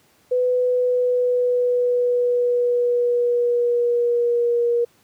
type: tone with pitch glide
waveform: sine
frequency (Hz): 499.4 to 474.6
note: B4 to A#4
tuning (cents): +19 to +31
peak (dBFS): -16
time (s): 0.31-4.85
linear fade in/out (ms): 10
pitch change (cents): -88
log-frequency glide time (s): 0.45-4.65
effects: pink hiss -58 dBFS RMS until 5.03 s + high-pass 100 Hz 12 dB/octave